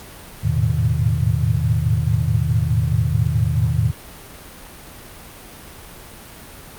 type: tone cluster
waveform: sine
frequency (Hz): 82.4 / 107.4 / 112.1 / 126.1 / 154.7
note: E2 / A2 / A2 / B2 / D#3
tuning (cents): 0 / -41 / +33 / +36 / -10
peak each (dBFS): -22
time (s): 0.43-3.92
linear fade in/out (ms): 20
effects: pink hiss -39 dBFS RMS until 6.78 s + Opus 48 kbps